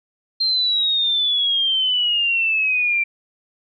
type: exponential sweep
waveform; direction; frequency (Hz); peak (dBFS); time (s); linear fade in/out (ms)
sine; down; 4186 to 2349; -16; 0.4-3.04; 10
effects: none